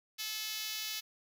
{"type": "tone with high-pass filter", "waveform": "5% pulse", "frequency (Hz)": 432.9, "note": "A4", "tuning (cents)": -28, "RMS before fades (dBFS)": -39, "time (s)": [0.18, 1.01], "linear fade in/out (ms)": 20, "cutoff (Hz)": 3000, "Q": 0.67, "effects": ["10-bit"]}